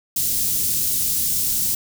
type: band-stop noise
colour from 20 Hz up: white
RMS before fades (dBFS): -21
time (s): 0.16-1.75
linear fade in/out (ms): 5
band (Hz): 210 to 5900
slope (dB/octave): 12
effects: none